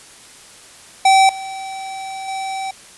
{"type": "tone with level steps", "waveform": "square", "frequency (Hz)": 771, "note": "G5", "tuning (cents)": -29, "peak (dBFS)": [-9, -27, -23], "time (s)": [1.05, 2.71], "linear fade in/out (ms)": 5, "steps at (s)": [1.29, 2.28], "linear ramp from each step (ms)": 2, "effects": ["white hiss -42 dBFS RMS until 2.97 s", "resampled to 24000 Hz"]}